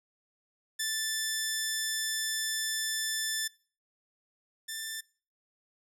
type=tone pair in turn; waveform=10% pulse; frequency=1760 / 1774.3 Hz; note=A6 / A6; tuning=0 / +14 cents; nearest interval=unison; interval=14 cents; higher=second; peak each=-21 / -27 dBFS; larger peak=first; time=0.79-3.48 / 4.68-5.01 s; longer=first; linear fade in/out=10 ms; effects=noise-tail reverb RT60 0.4 s tail -23 dB re dry